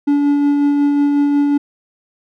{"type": "tone with tremolo", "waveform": "triangle", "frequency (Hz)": 287.2, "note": "D4", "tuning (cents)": -39, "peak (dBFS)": -8, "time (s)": [0.07, 1.58], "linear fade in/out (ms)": 10, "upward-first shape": "sine", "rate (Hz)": 5.5, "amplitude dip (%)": 25, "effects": []}